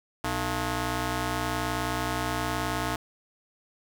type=ring-modulated tone; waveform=10% pulse; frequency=190.6 Hz; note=G3; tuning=48 cents flat; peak=-16 dBFS; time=0.24-2.96 s; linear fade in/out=5 ms; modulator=506 Hz; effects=none